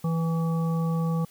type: harmonic tone with a mistuned harmonic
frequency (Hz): 164.7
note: E3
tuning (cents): -1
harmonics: 1 / 3 / 5 / 7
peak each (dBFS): -23 / -35 / -40 / -38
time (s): 0.04-1.25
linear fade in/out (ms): 5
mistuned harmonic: 7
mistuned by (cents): -19
effects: white hiss -55 dBFS RMS until 1.3 s